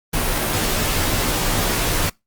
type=noise with comb filter; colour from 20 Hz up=pink; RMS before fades=-20 dBFS; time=0.13-2.1 s; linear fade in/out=10 ms; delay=15 ms; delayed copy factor=-1; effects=noise-tail reverb RT60 0.2 s tail -25 dB re dry + Opus 32 kbps